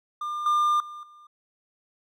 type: tone with level steps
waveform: triangle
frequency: 1200 Hz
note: D6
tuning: 37 cents sharp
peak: -26 / -17 / -35 / -46 dBFS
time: 0.21-1.27 s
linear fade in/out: 5 ms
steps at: 0.46 / 0.8 / 1.03 s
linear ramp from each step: 2 ms
effects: MP3 64 kbps